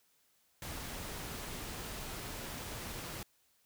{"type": "noise", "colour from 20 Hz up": "pink", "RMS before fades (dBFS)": -43, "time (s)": [0.62, 3.23], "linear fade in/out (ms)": 2, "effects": ["white hiss -72 dBFS RMS until 3.65 s"]}